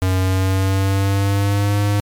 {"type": "tone with pitch glide", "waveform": "square", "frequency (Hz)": [93.3, 102.33], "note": ["F#2", "G#2"], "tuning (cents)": [15, -25], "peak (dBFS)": -15, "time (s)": [0.02, 2], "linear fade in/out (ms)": 0, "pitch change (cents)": 160, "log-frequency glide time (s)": [0.18, 1.79], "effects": ["MP3 96 kbps"]}